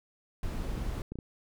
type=noise; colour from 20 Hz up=brown; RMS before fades=-34 dBFS; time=0.43-1.02 s; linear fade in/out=2 ms
type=clicks; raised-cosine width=3 ms; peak=-26 dBFS; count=5; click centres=0.78 / 0.865 / 1.12 / 1.156 / 1.188 s
effects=none